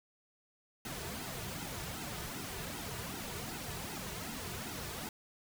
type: noise with flanger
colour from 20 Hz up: pink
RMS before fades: -42 dBFS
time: 0.85-5.09 s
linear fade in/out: 2 ms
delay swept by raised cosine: 1.7 to 3.8 ms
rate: 2.6 Hz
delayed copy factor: -0.8
effects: none